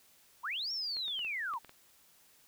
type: linear two-way sweep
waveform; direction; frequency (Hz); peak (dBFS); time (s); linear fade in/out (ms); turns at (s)
sine; up then down; 852 to 5588 to 852; -34; 0.43-1.59; 20; 0.72
type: clicks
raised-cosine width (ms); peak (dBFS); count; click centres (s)
0.3; -35; 7; 0.968 / 1.081 / 1.192 / 1.248 / 1.537 / 1.647 / 1.694
effects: white hiss -64 dBFS RMS until 2.47 s